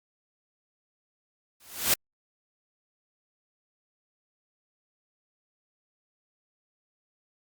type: noise with exponential growth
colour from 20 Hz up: white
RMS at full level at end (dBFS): -19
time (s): 1.6-1.94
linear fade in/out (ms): 5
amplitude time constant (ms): 73
effects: Opus 48 kbps